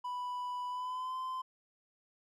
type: tone with pitch glide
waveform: triangle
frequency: 989 to 1031 Hz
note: B5 to C6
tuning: +2 to -26 cents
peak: -34 dBFS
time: 0.04-1.42 s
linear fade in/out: 10 ms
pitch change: +72 cents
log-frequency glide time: 0.68-1.16 s
effects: none